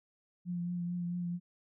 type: tone with vibrato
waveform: sine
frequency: 175.2 Hz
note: F3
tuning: 6 cents sharp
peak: -33 dBFS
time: 0.45-1.4 s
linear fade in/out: 50 ms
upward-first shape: triangle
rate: 4.5 Hz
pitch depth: 26 cents each way
effects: none